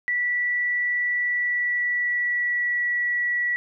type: tone with pitch glide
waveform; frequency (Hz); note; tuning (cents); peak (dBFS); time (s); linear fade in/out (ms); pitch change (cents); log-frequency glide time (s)
sine; 1957 to 1941.2; B6 to B6; -16 to -30; -21; 0.08-3.56; 0; -14; 1.22-2.87
effects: none